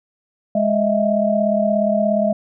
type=tone cluster; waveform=sine; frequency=207.9 / 625 / 662 Hz; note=G#3 / D#5 / E5; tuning=+2 / +8 / +7 cents; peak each=-19 dBFS; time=0.55-2.33 s; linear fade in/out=5 ms; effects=none